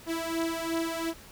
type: beating tone pair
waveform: sawtooth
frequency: 328.5 / 331.3 Hz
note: E4 / E4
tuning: -6 / +9 cents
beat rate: 2.8 Hz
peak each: -27 / -29 dBFS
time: 0.06-1.14 s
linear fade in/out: 50 ms
effects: pink hiss -50 dBFS RMS until 1.31 s